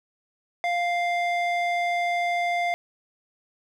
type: tone with band-pass filter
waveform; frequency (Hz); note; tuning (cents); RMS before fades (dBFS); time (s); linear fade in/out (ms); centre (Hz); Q
square; 698.5; F5; 0; -25; 0.64-2.74; 0; 1400; 5.1
effects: none